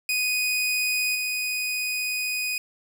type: tone with level steps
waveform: sawtooth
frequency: 2489 Hz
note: D#7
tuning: in tune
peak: -19 / -22 dBFS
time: 0.09-2.58 s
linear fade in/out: 2 ms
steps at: 1.15 s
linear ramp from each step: 2 ms
effects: none